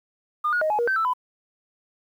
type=tone with pitch steps; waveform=sine; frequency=1213 / 1446 / 623 / 843 / 474.9 / 1547 / 1322 / 1002 Hz; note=D#6 / F#6 / D#5 / G#5 / A#4 / G6 / E6 / B5; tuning=-44 / -40 / +2 / +26 / +32 / -23 / +5 / +25 cents; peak=-19 dBFS; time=0.44-1.136 s; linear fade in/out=10 ms; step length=87 ms; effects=tanh soft clip ceiling -15 dBFS + 9-bit